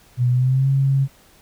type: tone with pitch glide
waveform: sine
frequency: 123.47 to 136.21 Hz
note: B2 to C#3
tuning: 0 to -30 cents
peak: -14 dBFS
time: 0.17-1.08 s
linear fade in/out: 50 ms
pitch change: +170 cents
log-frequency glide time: 0.3-0.68 s
effects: pink hiss -52 dBFS RMS until 1.41 s